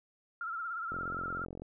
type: tone with vibrato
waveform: sine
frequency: 1355 Hz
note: E6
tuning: 47 cents sharp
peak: -35 dBFS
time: 0.41-1.45 s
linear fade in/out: 2 ms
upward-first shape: sine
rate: 17 Hz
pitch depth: 75 cents each way
type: click train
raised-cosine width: 2 ms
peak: -30 dBFS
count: 32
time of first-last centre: 0.92-1.62 s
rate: 44.3 Hz
effects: none